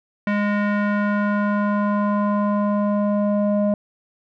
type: tone with low-pass filter sweep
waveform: square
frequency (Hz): 205.8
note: G#3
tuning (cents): -16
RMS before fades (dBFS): -20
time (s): 0.27-3.74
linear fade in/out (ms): 2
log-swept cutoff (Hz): 2000 to 650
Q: 2.5
effects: none